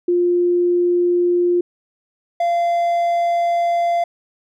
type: tone pair in turn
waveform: sine / triangle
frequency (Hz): 351.9 / 688.5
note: F4 / F5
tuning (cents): +13 / -25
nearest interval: octave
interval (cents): 1162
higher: second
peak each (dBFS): -13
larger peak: neither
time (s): 0.08-1.61 / 2.4-4.04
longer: second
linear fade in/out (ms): 5
effects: none